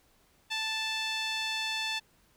sawtooth tone with band-pass filter, 880 Hz, A5, in tune, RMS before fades -33 dBFS, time 0.5-2 s, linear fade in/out 20 ms, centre 3400 Hz, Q 1.8, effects pink hiss -66 dBFS RMS until 2.36 s

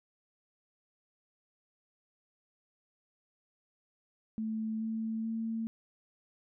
sine tone with pitch steps, 220 / 222.6 / 225.1 Hz, A3 / A3 / A3, 0 / +20 / +40 cents, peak -32 dBFS, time 4.38-5.67 s, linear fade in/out 0 ms, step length 430 ms, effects none

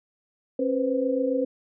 sine tone cluster, 270.6 / 493.6 / 521 Hz, C#4 / B4 / C5, -42 / -1 / -7 cents, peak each -26 / -26 / -27 dBFS, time 0.59-1.45 s, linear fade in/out 5 ms, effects none

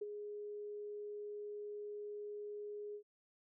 sine tone with ADSR envelope, 415.3 Hz, G#4, in tune, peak -37 dBFS, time 0.01-3.03 s, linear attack 9 ms, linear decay 28 ms, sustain -6 dB, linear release 82 ms, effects none

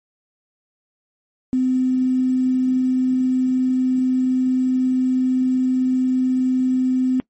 sine tone with quantisation, 256.5 Hz, C4, 34 cents flat, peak -15 dBFS, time 1.53-7.2 s, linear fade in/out 0 ms, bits 7, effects noise-tail reverb RT60 0.1 s tail -21 dB re dry + MP3 32 kbps

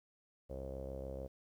sawtooth tone with low-pass filter, 66.8 Hz, C2, 36 cents sharp, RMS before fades -44 dBFS, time 0.49-1.28 s, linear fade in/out 20 ms, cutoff 540 Hz, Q 7.7, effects 12-bit

